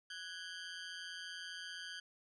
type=ring-modulated tone; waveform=20% pulse; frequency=1568 Hz; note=G6; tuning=in tune; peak=-37 dBFS; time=0.1-2 s; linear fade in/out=5 ms; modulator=87.6 Hz; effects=resampled to 22050 Hz